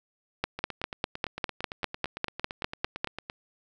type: two click trains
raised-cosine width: 0.3 ms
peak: -19 / -10 dBFS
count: 25 / 14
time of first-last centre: 0.59-3.299 / 0.44-3.045 s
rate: 8.86 / 4.99 Hz
effects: none